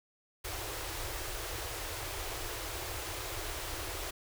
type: band-stop noise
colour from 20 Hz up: pink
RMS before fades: -39 dBFS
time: 0.44-4.11 s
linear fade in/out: 10 ms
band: 120 to 300 Hz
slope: 96 dB/octave
effects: none

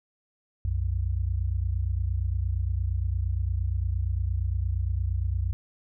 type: tone pair together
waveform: sine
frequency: 62.75 / 91.4 Hz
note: B1 / F#2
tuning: +28 / -21 cents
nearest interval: perfect fifth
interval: 651 cents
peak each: -27 dBFS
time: 0.65-5.53 s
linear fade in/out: 0 ms
effects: none

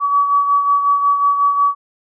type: beating tone pair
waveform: sine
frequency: 1138 / 1143.5 Hz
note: C#6 / D6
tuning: +45 / -47 cents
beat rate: 5.5 Hz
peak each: -12 / -21 dBFS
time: 0-1.75 s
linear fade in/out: 50 ms
effects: none

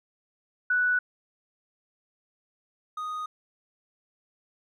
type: tone pair in turn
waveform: sine / triangle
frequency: 1480 / 1242.3 Hz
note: F#6 / D#6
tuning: 0 / -3 cents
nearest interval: minor third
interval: 303 cents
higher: first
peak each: -21 / -29 dBFS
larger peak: first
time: 0.7-0.99 / 2.97-3.26 s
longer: neither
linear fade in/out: 5 ms
effects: none

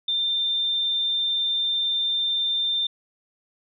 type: tone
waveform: sine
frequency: 3589 Hz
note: A7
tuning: 34 cents sharp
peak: -21 dBFS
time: 0.08-2.87 s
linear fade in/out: 5 ms
effects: none

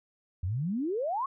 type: exponential sweep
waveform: sine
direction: up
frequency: 81.9 to 1135 Hz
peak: -28 dBFS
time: 0.43-1.26 s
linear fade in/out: 5 ms
effects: none

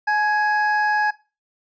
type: tone pair together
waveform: triangle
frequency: 846.6 / 1661.2 Hz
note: G#5 / G#6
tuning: +33 / 0 cents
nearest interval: octave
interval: 1167 cents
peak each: -18 dBFS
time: 0.07-1.11 s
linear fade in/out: 10 ms
effects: noise-tail reverb RT60 0.3 s tail -19 dB re dry + resampled to 16000 Hz

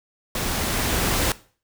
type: noise with level ramp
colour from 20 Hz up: pink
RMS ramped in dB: -26 to -21 dBFS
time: 0.35-1.32 s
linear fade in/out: 2 ms
effects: noise-tail reverb RT60 0.4 s tail -18 dB re dry

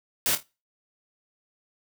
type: noise with echo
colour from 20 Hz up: white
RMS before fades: -24 dBFS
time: 0.26-0.35 s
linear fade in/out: 0 ms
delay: 26 ms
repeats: 3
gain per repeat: -10 dB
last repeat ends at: 0.428 s
effects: noise-tail reverb RT60 0.3 s tail -23 dB re dry

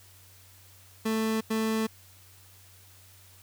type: tone bursts at uneven times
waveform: 30% pulse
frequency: 220.9 Hz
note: A3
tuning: 7 cents sharp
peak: -23 dBFS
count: 2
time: 1.05-1.41 / 1.5-1.87 s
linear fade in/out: 10 ms
effects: added 94 Hz sine -56 dBFS peak until 3.42 s + white hiss -56 dBFS RMS until 3.42 s

